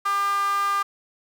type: tone with high-pass filter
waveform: sawtooth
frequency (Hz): 399.7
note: G4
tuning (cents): +34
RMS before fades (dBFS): -23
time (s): 0.05-0.83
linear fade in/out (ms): 10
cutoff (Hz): 1200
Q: 7.4
effects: none